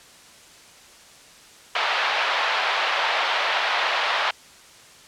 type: band-pass noise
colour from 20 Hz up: pink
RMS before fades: -23 dBFS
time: 1.75-4.31 s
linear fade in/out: 5 ms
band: 680 to 3800 Hz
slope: 24 dB/octave
effects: white hiss -48 dBFS RMS until 5.07 s + low-pass 8000 Hz 12 dB/octave